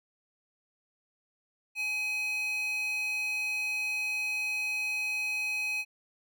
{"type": "tone with high-pass filter", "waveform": "square", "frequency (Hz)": 841, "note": "G#5", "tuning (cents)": 22, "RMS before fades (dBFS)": -32, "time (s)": [1.75, 5.85], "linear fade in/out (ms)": 50, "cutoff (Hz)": 2400, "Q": 4.8, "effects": []}